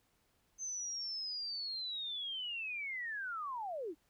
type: linear sweep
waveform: sine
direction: down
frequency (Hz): 6272 to 280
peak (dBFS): -38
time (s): 0.58-3.95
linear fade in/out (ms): 50
effects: pink hiss -75 dBFS RMS until 4.09 s